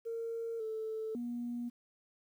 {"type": "tone with pitch steps", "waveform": "sine", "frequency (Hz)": [458.9, 439.8, 240.1], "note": ["A#4", "A4", "B3"], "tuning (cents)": [-27, -1, -49], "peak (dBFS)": -35, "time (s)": [0.05, 1.7], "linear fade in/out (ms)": 20, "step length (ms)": 550, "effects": ["tanh soft clip ceiling -31 dBFS", "11-bit"]}